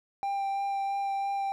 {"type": "tone with vibrato", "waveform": "triangle", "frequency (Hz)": 791, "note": "G5", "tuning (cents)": 15, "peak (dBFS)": -26, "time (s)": [0.23, 1.52], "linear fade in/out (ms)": 0, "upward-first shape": "sine", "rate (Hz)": 3, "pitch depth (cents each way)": 10, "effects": []}